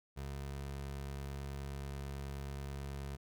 25% pulse tone, 69.3 Hz, C#2, in tune, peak -37 dBFS, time 0.16-3.17 s, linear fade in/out 20 ms, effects none

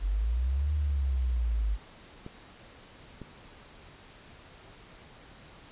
sine linear two-way sweep, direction up then down, 44.34 to 75.5 to 49.84 Hz, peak -25 dBFS, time 0-1.78 s, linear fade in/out 50 ms, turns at 0.73 s
clicks, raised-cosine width 3 ms, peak -28 dBFS, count 2, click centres 2.264 / 3.217 s
effects pink hiss -52 dBFS RMS until 5.71 s + resampled to 8000 Hz

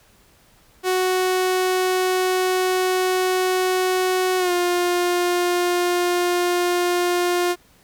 sawtooth tone with pitch glide, 370 to 353.7 Hz, F#4 to F4, 0 to +22 cents, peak -14 dBFS, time 0.83-7.56 s, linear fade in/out 50 ms, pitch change -78 cents, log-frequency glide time 4.38-4.52 s, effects pink hiss -55 dBFS RMS until 7.83 s

